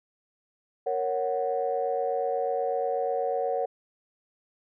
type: chord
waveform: sine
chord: F# major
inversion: first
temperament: equal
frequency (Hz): 466.2 / 554.4 / 740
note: A#4 / C#5 / F#5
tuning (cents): 0 / 0 / 0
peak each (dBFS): -29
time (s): 0.86-3.66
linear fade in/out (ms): 10
effects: tanh soft clip ceiling -16 dBFS